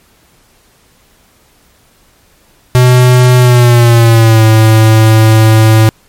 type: tone with pitch glide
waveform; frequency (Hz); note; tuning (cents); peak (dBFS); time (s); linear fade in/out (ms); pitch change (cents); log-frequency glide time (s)
square; 125.3 to 110.35; B2 to A2; +25 to +5; -3; 2.75-5.89; 0; -220; 3.38-4.44
effects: pink hiss -48 dBFS RMS until 6.08 s + MP3 64 kbps